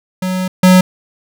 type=tone pair in turn; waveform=square; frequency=185 / 184.26 Hz; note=F#3 / F#3; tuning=0 / -7 cents; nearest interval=unison; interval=7 cents; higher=first; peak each=-16 / -5 dBFS; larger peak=second; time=0.22-0.48 / 0.63-0.81 s; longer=first; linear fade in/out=5 ms; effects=none